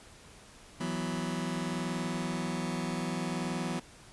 sawtooth chord, E suspended second, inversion none, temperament just, 164.81 / 185.42 / 247.2 Hz, E3 / F#3 / B3, 0 / +4 / +2 cents, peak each -32 dBFS, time 0.8-3.8 s, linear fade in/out 10 ms, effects pink hiss -54 dBFS RMS until 4.12 s + resampled to 24000 Hz

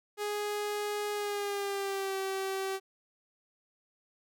sawtooth tone with pitch glide, 415.3 to 385.3 Hz, G#4 to G4, 0 to -30 cents, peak -28 dBFS, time 0.17-2.8 s, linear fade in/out 50 ms, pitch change -130 cents, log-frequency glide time 1.13-2.17 s, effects none

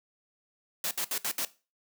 white noise bursts, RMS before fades -31 dBFS, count 5, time 0.84-1.45 s, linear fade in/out 2 ms, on 70 ms, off 65 ms, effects noise-tail reverb RT60 0.3 s tail -17 dB re dry + high-pass 200 Hz 12 dB/octave

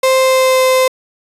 35% pulse tone with pitch glide, 523.3 to 517.3 Hz, C5 to C5, 0 to -20 cents, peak -7 dBFS, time 0.03-0.88 s, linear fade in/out 5 ms, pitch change -20 cents, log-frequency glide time 0.19-0.63 s, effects resampled to 32000 Hz

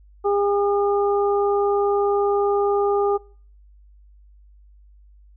harmonic tone, 404.8 Hz, G#4, 44 cents flat, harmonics 1 / 2 / 3, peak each -18 / -24 / -28 dBFS, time 0.24-3.18 s, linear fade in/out 20 ms, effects noise-tail reverb RT60 0.5 s tail -26 dB re dry + added 50 Hz sine -47 dBFS peak until 5.36 s

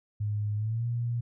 sine tone with pitch glide, 104.6 to 118.77 Hz, G#2 to A#2, +13 to +33 cents, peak -27 dBFS, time 0.2-1.21 s, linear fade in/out 10 ms, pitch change +220 cents, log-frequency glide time 0.56-0.86 s, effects none

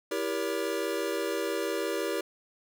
square chord, E diminished seventh, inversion none, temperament just, 329.6 / 395.6 / 474.7 / 569.6 Hz, E4 / G4 / Bb4 / Db5, 0 / +16 / +31 / +47 cents, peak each -36 / -34 / -35 / -36 dBFS, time 0.11-2.21 s, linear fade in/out 5 ms, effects none

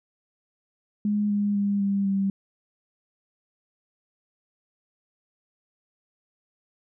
sine tone with pitch steps, 207.7 / 204.6 / 201.6 / 198.55 / 195.59 Hz, G#3 / G#3 / G3 / G3 / G3, 0 / -26 / +49 / +22 / -4 cents, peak -21 dBFS, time 1.05-2.3 s, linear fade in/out 2 ms, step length 250 ms, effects none

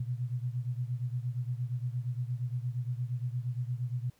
sine beating tone pair, 120.8 / 129.4 Hz, B2 / C3, -38 / -19 cents, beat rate 8.6 Hz, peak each -33 / -36 dBFS, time 0-4.1 s, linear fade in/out 5 ms, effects pink hiss -68 dBFS RMS until 4.19 s

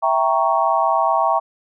sine chord, E diminished seventh, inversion none, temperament equal, 659.3 / 784 / 932.3 / 1108.7 Hz, E5 / G5 / Bb5 / Db6, 0 / 0 / 0 / 0 cents, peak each -20 dBFS, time 0.02-1.4 s, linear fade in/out 20 ms, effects none

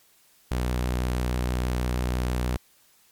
sawtooth tone with vibrato, 61.74 Hz, B1, in tune, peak -20 dBFS, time 0.51-2.57 s, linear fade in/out 5 ms, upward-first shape sine, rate 6.2 Hz, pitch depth 12 cents each way, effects white hiss -60 dBFS RMS until 3.11 s + MP3 96 kbps

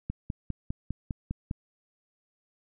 click train, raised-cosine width 5 ms, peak -19 dBFS, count 8, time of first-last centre 0.1-1.511 s, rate 4.96 Hz, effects none

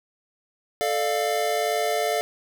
square chord, D minor, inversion second, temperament equal with one note detuned, 440 / 596.2 / 698.5 Hz, A4 / D5 / F5, 0 / +26 / 0 cents, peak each -28 / -28 / -26 dBFS, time 0.81-2.21 s, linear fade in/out 0 ms, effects none

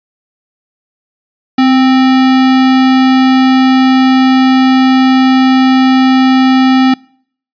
sine tone with sample-and-hold, 259.6 Hz, C4, 13 cents flat, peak -4 dBFS, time 1.58-6.94 s, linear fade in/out 5 ms, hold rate 1050 Hz, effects noise-tail reverb RT60 0.6 s tail -26 dB re dry + resampled to 11025 Hz

